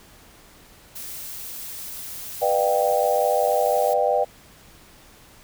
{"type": "noise", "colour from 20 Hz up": "blue", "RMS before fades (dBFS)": -35, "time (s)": [0.95, 3.94], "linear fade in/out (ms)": 10}
{"type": "chord", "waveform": "sine", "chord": "G dominant seventh", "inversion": "first", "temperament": "equal with one note detuned", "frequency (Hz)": [493.9, 598.6, 698.5, 784], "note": ["B4", "D5", "F5", "G5"], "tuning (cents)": [0, 33, 0, 0], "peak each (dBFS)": [-23, -22, -25, -23], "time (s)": [2.41, 4.25], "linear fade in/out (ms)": 20}
{"effects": ["pink hiss -50 dBFS RMS until 5.43 s"]}